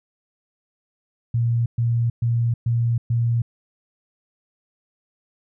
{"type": "tone bursts", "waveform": "sine", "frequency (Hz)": 117.5, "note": "A#2", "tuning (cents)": 14, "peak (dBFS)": -17, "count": 5, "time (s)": [1.34, 3.42], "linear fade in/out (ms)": 5, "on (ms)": 320, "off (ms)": 120, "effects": []}